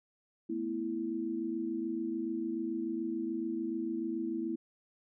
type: chord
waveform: sine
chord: A suspended second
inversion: none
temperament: equal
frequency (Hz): 220 / 246.9 / 329.6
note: A3 / B3 / E4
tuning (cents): 0 / 0 / 0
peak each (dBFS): -40 / -39 / -34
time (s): 0.49-4.56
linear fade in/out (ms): 10
effects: none